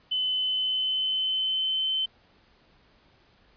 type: tone with pitch glide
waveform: sine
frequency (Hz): 3029 to 3073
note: F#7 to G7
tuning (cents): +40 to -35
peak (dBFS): -24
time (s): 0.11-2.06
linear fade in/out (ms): 10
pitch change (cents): +25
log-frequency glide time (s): 0.31-1.9
effects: pink hiss -61 dBFS RMS until 3.56 s + resampled to 11025 Hz